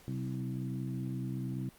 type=harmonic tone with a mistuned harmonic; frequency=65.1 Hz; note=C2; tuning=8 cents flat; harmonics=2 / 3 / 4 / 5; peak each=-36 / -40 / -42 / -44 dBFS; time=0.08-1.69 s; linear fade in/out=0 ms; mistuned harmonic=3; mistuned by=-36 cents; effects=pink hiss -59 dBFS RMS until 1.78 s + Opus 48 kbps